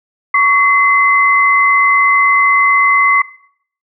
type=tone pair together; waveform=sine; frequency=1121 / 2050 Hz; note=C#6 / C7; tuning=+19 / -36 cents; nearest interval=minor seventh; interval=1045 cents; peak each=-10 dBFS; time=0.34-3.22 s; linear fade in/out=5 ms; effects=noise-tail reverb RT60 0.6 s tail -17 dB re dry